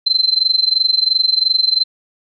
sine tone with amplitude modulation, 4094 Hz, C8, 38 cents flat, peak -8 dBFS, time 0.06-1.84 s, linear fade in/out 10 ms, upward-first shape sine, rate 22.9 Hz, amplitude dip 90%, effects none

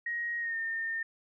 sine tone with pitch glide, 1884 to 1817.7 Hz, A#6 to A#6, +18 to -44 cents, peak -31 dBFS, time 0.06-1.03 s, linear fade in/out 5 ms, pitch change -62 cents, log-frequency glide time 0.39-0.57 s, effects none

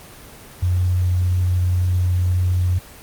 sine tone with quantisation, 90.2 Hz, F#2, 44 cents flat, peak -15 dBFS, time 0.62-2.79 s, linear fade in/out 10 ms, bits 7, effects pink hiss -41 dBFS RMS until 3.02 s + Opus 24 kbps

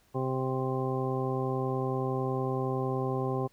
harmonic tone, 130.81 Hz, C3, in tune, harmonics 1 / 2 / 3 / 4 / 5 / 6 / 8, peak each -32 / -36 / -33 / -37 / -45 / -38 / -39 dBFS, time 0.14-3.48 s, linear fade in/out 20 ms, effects pink hiss -66 dBFS RMS until 3.52 s

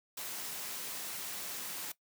white noise, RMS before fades -41 dBFS, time 0.17-1.92 s, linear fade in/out 5 ms, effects noise-tail reverb RT60 0.1 s tail -18 dB re dry + high-pass 150 Hz 12 dB/octave

